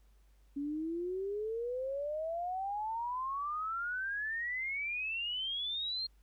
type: exponential sweep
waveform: sine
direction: up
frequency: 278.8 to 4253 Hz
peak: -34 dBFS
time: 0.56-6.07 s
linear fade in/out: 10 ms
effects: added 50 Hz sine -61 dBFS peak until 6.22 s + pink hiss -75 dBFS RMS until 6.22 s